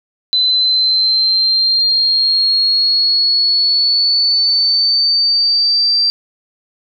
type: linear sweep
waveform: sine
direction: up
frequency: 4021 to 4699 Hz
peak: -10 dBFS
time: 0.33-6.1 s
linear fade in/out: 0 ms
effects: none